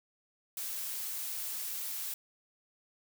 blue noise, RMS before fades -38 dBFS, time 0.57-2.14 s, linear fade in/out 2 ms, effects none

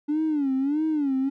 triangle tone with vibrato, 288.6 Hz, D4, 30 cents flat, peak -18 dBFS, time 0.08-1.3 s, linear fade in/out 20 ms, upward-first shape sine, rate 1.6 Hz, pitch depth 160 cents each way, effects tanh soft clip ceiling -18 dBFS

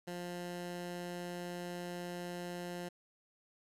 15% pulse tone, 176.1 Hz, F3, 15 cents sharp, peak -34 dBFS, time 0.07-2.89 s, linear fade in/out 10 ms, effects resampled to 32000 Hz + 11-bit

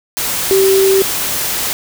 sine tone in noise, 386.3 Hz, G4, 25 cents flat, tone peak -8 dBFS, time 0.51-1.02 s, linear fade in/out 0 ms, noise white, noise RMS -18 dBFS, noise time 0.17-1.73 s, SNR +7 dB, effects none

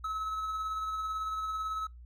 triangle tone with tremolo, 1292 Hz, E6, 35 cents flat, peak -29 dBFS, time 0.04-1.87 s, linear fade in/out 5 ms, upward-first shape triangle, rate 18 Hz, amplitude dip 35%, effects noise-tail reverb RT60 0.2 s tail -24 dB re dry + added 60 Hz sine -47 dBFS peak until 2.05 s

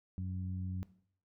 harmonic tone, 92.5 Hz, F#2, in tune, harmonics 1 / 2 / 3, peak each -37 / -41 / -55 dBFS, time 0.18-0.83 s, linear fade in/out 0 ms, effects noise-tail reverb RT60 0.6 s tail -18 dB re dry

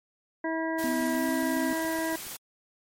harmonic tone, 323.8 Hz, E4, 31 cents flat, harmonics 1 / 2 / 3 / 5 / 6, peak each -30 / -33 / -35 / -37 / -38 dBFS, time 0.44-2.16 s, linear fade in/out 5 ms
white noise, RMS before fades -39 dBFS, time 0.78-2.37 s, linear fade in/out 10 ms
sine tone with pitch glide, 251.7 to 262.5 Hz, B3 to C4, +33 to +6 cents, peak -28 dBFS, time 0.84-1.73 s, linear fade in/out 0 ms, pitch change +73 cents, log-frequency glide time 1.12-1.27 s
click train, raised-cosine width 3 ms, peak -37 dBFS, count 10, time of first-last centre 1.01-2.267 s, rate 7.16 Hz
effects MP3 64 kbps

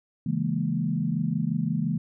sine chord, A# half-diminished seventh, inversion first, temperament equal, 138.59 / 164.81 / 207.7 / 233.1 Hz, C#3 / E3 / G#3 / A#3, 0 / 0 / 0 / 0 cents, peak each -31 / -27 / -30 / -30 dBFS, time 0.26-1.98 s, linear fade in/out 5 ms, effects none

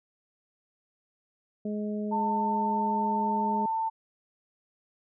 harmonic tone, 210 Hz, G#3, 19 cents sharp, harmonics 1 / 2 / 3, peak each -30 / -36 / -40 dBFS, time 1.65-3.66 s, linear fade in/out 5 ms
sine tone, 894 Hz, A5, 27 cents sharp, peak -26 dBFS, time 2.11-3.9 s, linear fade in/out 20 ms
effects none

